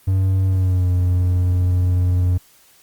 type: tone with pitch glide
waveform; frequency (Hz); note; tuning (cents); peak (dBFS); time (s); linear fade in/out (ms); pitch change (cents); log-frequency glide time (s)
triangle; 95 to 90.08; F#2 to F#2; +46 to -46; -12; 0.07-2.38; 10; -92; 0.47-0.86
effects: white hiss -52 dBFS RMS until 2.82 s + Opus 32 kbps